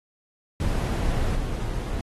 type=noise with level steps; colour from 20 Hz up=brown; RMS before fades=-24 / -28 dBFS; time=0.6-2.01 s; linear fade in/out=2 ms; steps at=1.35 s; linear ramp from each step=10 ms; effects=AAC 32 kbps